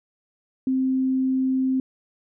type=tone; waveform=sine; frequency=261.6 Hz; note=C4; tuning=in tune; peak=-19 dBFS; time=0.67-1.8 s; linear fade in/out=2 ms; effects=none